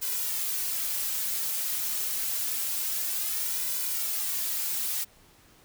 blue noise with flanger, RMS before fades -30 dBFS, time 0.01-5.05 s, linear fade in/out 20 ms, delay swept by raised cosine 2 to 4.8 ms, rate 0.27 Hz, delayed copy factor +0.7, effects pink hiss -58 dBFS RMS until 5.64 s

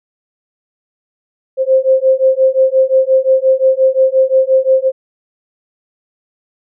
sine beating tone pair, 523.3 / 529 Hz, C5 / C5, 0 / +19 cents, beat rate 5.7 Hz, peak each -11 dBFS, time 1.57-4.92 s, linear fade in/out 50 ms, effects none

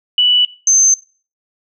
sine tone pair in turn, 2960 / 6250 Hz, F#7 / G8, 0 / -6 cents, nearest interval octave + minor second, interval 1294 cents, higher second, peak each -8 dBFS, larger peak neither, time 0.18-0.45 / 0.67-0.94 s, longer neither, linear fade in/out 2 ms, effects noise-tail reverb RT60 0.4 s tail -19 dB re dry

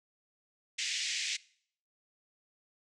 pink band-pass noise, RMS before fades -35 dBFS, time 0.78-1.37 s, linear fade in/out 10 ms, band 2000 to 7500 Hz, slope 48 dB/octave, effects noise-tail reverb RT60 0.6 s tail -22 dB re dry

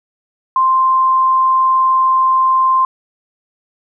sine tone, 1046.5 Hz, C6, in tune, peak -9 dBFS, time 0.56-2.85 s, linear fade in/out 2 ms, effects none

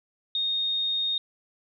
sine tone, 3700 Hz, A#7, 14 cents flat, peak -24 dBFS, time 0.35-1.18 s, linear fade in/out 2 ms, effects none

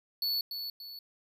square tone with echo, 4435 Hz, C#8, in tune, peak -29 dBFS, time 0.22-0.41 s, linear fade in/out 2 ms, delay 290 ms, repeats 2, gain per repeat -7 dB, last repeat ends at 0.99 s, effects none

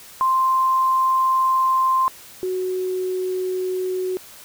sine tone pair in turn, 1046.5 / 370 Hz, C6 / F#4, 0 / 0 cents, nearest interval octave + tritone, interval 1800 cents, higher first, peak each -15 / -21 dBFS, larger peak first, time 0.21-2.08 / 2.43-4.17 s, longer first, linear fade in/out 0 ms, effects white hiss -43 dBFS RMS until 4.44 s

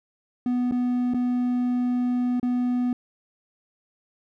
triangle tone with dropouts, 246.9 Hz, B3, in tune, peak -19 dBFS, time 0.46-2.93 s, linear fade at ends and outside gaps 2 ms, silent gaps 0.712-0.721 / 1.137-1.144 / 2.398-2.429 s, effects none

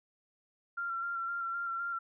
sine tone with vibrato, 1374 Hz, F6, 29 cents flat, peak -33 dBFS, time 0.77-1.99 s, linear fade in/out 10 ms, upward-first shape square, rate 3.9 Hz, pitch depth 21 cents each way, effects none

